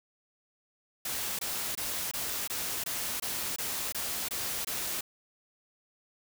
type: noise bursts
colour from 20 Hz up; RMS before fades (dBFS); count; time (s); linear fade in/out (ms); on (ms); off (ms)
white; -34; 11; 1.05-5.01; 5; 340; 22
effects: none